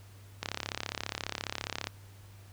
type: click train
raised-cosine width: 0.2 ms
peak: -15 dBFS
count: 51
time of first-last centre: 0.43-1.871 s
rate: 34.7 Hz
effects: added 99 Hz sine -50 dBFS peak until 2.52 s + pink hiss -59 dBFS RMS until 2.52 s